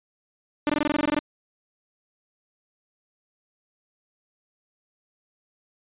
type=tone bursts; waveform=sawtooth; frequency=297.2 Hz; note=D4; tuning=21 cents sharp; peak=-16 dBFS; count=12; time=0.67-1.19 s; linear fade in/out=0 ms; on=25 ms; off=20 ms; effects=resampled to 8000 Hz